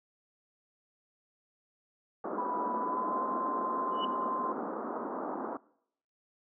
pink band-pass noise, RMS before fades -37 dBFS, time 2.24-5.57 s, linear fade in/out 2 ms, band 220 to 1300 Hz, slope 48 dB/octave
sine tone with pitch glide, 987.8 to 1038.7 Hz, B5 to C6, 0 to -13 cents, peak -32 dBFS, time 2.38-4.52 s, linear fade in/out 2 ms, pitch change +87 cents, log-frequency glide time 2.73-3.23 s
sine tone with exponential growth, 2952 Hz, F#7, 5 cents flat, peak -32 dBFS, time 3.91-4.05 s, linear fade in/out 5 ms, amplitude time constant 29 ms
effects noise-tail reverb RT60 0.7 s tail -22 dB re dry

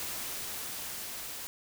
white noise with level ramp, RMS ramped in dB -37 to -41 dBFS, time 0-1.47 s, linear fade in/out 0 ms, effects none

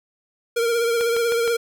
square tone with vibrato, 466.2 Hz, A#4, in tune, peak -19 dBFS, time 0.56-1.57 s, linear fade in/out 10 ms, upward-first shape triangle, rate 16 Hz, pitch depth 44 cents each way
click train, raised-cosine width 0.3 ms, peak -15 dBFS, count 4, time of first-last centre 1.01-1.477 s, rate 6.42 Hz
effects none

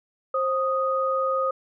sine tone pair together, 530.1 / 1244.5 Hz, C5 / D#6, +23 / 0 cents, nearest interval octave + minor third, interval 1477 cents, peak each -24 dBFS, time 0.34-1.51 s, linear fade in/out 5 ms, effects none

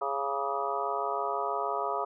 harmonic tone with a mistuned harmonic, 138.59 Hz, C#3, in tune, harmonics 3 / 4 / 5 / 6 / 7 / 8 / 9, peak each -36 / -38 / -34 / -40 / -35 / -38 / -35 dBFS, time 0.01-2.05 s, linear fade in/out 10 ms, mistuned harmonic 8, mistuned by +80 cents, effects none

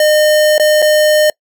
square tone with dropouts, 609 Hz, D#5, 37 cents flat, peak -8 dBFS, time 0-1.3 s, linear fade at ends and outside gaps 2 ms, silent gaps 0.581-0.597 / 0.82-0.824 s, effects noise-tail reverb RT60 0.1 s tail -26 dB re dry

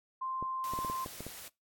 sine tone, 1046.5 Hz, C6, in tune, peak -34 dBFS, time 0.21-1.05 s, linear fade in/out 10 ms
clicks, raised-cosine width 2 ms, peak -28 dBFS, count 8, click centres 0.426 / 0.736 / 0.789 / 0.848 / 0.899 / 1.061 / 1.206 / 1.266 s
white noise, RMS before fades -47 dBFS, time 0.64-1.48 s, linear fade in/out 0 ms
effects noise-tail reverb RT60 0.2 s tail -22 dB re dry + AAC 64 kbps

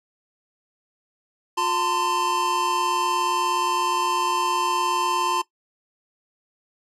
square tone cluster, 357.5 / 896 / 1033 Hz, F4 / A5 / C6, +41 / +31 / -22 cents, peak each -31 / -26 / -24 dBFS, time 1.57-5.42 s, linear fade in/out 10 ms, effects noise-tail reverb RT60 0.1 s tail -18 dB re dry + low-pass 10000 Hz 12 dB/octave

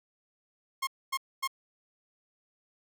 sawtooth tone bursts, 1074 Hz, C6, 45 cents sharp, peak -25 dBFS, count 3, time 0.82-1.476 s, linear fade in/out 10 ms, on 52 ms, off 250 ms, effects none

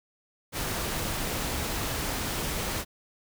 pink noise, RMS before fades -31 dBFS, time 0.52-2.85 s, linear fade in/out 50 ms, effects none

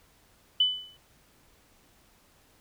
sine tone with exponential decay, 3000 Hz, F#7, 23 cents sharp, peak -17 dBFS, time 0.6-0.97 s, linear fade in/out 5 ms, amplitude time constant 80 ms, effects pink hiss -62 dBFS RMS until 2.6 s

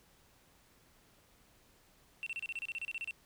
sine tone bursts, 2700 Hz, E7, 41 cents sharp, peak -34 dBFS, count 14, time 2.23-3.109 s, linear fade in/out 0 ms, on 34 ms, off 31 ms, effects tanh soft clip ceiling -35 dBFS + pink hiss -66 dBFS RMS until 3.25 s

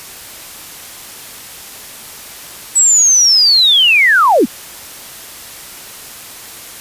sine linear sweep, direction down, 7902 to 179.6 Hz, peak -6 dBFS, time 2.75-4.46 s, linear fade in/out 20 ms, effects white hiss -32 dBFS RMS until 6.8 s + resampled to 32000 Hz

